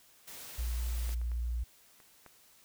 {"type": "noise", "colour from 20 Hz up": "white", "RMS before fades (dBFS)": -47, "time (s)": [0.27, 1.15], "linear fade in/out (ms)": 10}
{"type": "tone", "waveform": "sine", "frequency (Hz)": 59, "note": "A#1", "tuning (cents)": 22, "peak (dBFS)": -31, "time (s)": [0.58, 1.64], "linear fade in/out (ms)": 10}
{"type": "clicks", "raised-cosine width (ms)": 0.5, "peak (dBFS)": [-33, -40, -39, -43, -36], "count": 5, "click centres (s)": [1.092, 1.215, 1.317, 2.002, 2.263]}
{"effects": ["white hiss -62 dBFS RMS until 2.64 s"]}